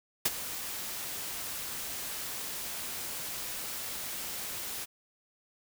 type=noise with ADSR envelope; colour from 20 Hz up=white; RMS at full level=-24 dBFS; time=0.25-4.86 s; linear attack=8 ms; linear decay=29 ms; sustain=-14 dB; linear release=30 ms; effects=none